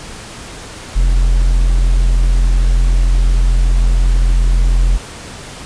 triangle tone, 43.31 Hz, F1, 14 cents flat, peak -6 dBFS, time 0.95-4.98 s, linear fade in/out 20 ms, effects pink hiss -31 dBFS RMS until 5.65 s + resampled to 22050 Hz

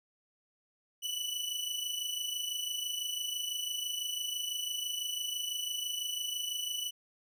sawtooth tone pair together, 2960 / 2986 Hz, F#7 / F#7, 0 / +15 cents, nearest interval unison, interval 15 cents, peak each -33 / -35 dBFS, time 1.02-6.91 s, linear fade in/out 20 ms, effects none

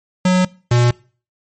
square tone pair in turn, 183.3 / 120.76 Hz, F#3 / B2, -16 / -38 cents, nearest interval perfect fifth, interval 722 cents, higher first, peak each -11 dBFS, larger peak neither, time 0.25-0.45 / 0.71-0.91 s, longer neither, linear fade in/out 5 ms, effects noise-tail reverb RT60 0.4 s tail -23 dB re dry + MP3 32 kbps

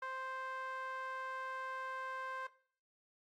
sawtooth tone with band-pass filter, 523.3 Hz, C5, in tune, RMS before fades -43 dBFS, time 0.02-2.47 s, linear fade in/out 5 ms, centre 1300 Hz, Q 7.7, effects noise-tail reverb RT60 0.5 s tail -18 dB re dry + AAC 48 kbps

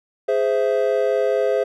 triangle chord, Ab augmented, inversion none, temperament equal with one note detuned, 415.3 / 519.9 / 659.3 Hz, Ab4 / C5 / E5, 0 / -11 / 0 cents, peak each -19 / -18 / -21 dBFS, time 0.28-1.64 s, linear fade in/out 10 ms, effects none

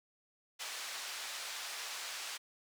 white band-pass noise, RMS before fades -43 dBFS, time 0.59-2.38 s, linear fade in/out 20 ms, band 790 to 5900 Hz, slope 12 dB/octave, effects none

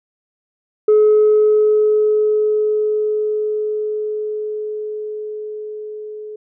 sine tone with level ramp, 426 Hz, G#4, 44 cents sharp, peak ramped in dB -6 to -28 dBFS, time 0.88-6.36 s, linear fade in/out 5 ms, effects tanh soft clip ceiling -6 dBFS

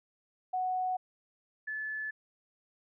sine tone pair in turn, 740 / 1731.3 Hz, F#5 / A6, 0 / -28 cents, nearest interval octave + minor third, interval 1472 cents, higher second, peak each -29 / -34 dBFS, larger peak first, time 0.53-0.97 / 1.67-2.11 s, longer neither, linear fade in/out 10 ms, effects none

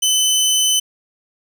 20% pulse tone, 3030 Hz, F#7, 40 cents sharp, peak -8 dBFS, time 0.02-0.8 s, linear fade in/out 10 ms, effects none

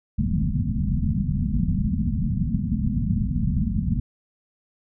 white low-pass noise, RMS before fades -23 dBFS, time 0.18-4 s, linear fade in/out 5 ms, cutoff 240 Hz, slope 96 dB/octave, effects none

